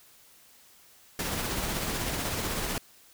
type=noise with tremolo; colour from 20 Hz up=pink; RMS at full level=-30 dBFS; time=1.19-2.78 s; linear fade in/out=2 ms; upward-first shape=triangle; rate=16 Hz; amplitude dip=35%; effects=white hiss -57 dBFS RMS until 3.13 s